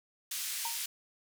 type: band-pass noise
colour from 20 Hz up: white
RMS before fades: -37 dBFS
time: 0.31-0.86 s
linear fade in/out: 5 ms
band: 2200 to 13000 Hz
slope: 12 dB/octave
type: tone with exponential decay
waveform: sine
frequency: 926 Hz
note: A#5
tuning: 12 cents flat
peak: -33 dBFS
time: 0.65-0.83 s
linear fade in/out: 2 ms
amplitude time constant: 39 ms
effects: none